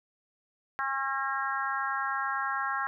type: harmonic tone with a mistuned harmonic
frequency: 271.1 Hz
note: C#4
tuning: 38 cents flat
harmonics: 3 / 4 / 5 / 6 / 7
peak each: -36 / -33 / -34 / -34 / -40 dBFS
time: 0.79-2.87 s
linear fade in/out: 0 ms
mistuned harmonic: 7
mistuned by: -23 cents
effects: none